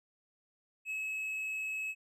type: tone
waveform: triangle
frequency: 2577 Hz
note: E7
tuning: 40 cents flat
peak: -33 dBFS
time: 0.85-1.95 s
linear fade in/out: 50 ms
effects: none